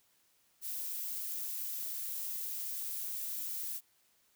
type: noise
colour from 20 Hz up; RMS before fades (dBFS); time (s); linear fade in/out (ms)
violet; -39; 0.61-3.81; 50
effects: white hiss -71 dBFS RMS until 4.35 s